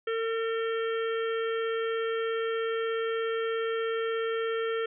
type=harmonic tone; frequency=452.8 Hz; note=A4; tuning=50 cents sharp; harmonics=1 / 3 / 4 / 5 / 6 / 7; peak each=-28 / -36 / -39 / -45 / -48 / -43 dBFS; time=0.07-4.86 s; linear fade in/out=5 ms; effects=none